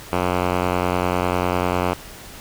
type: tone with low-pass filter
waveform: 5% pulse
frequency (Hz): 90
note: F#2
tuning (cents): -47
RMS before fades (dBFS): -21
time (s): 0.12-1.94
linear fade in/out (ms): 10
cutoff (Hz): 2100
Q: 1.1
effects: pink hiss -39 dBFS RMS until 2.4 s